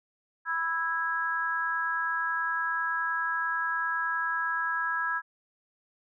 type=chord; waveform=sine; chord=E major; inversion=second; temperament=just; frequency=988.9 / 1318.5 / 1648.1 Hz; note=B5 / E6 / G#6; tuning=+2 / 0 / -14 cents; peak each=-34 / -32 / -29 dBFS; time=0.45-5.22 s; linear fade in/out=50 ms; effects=none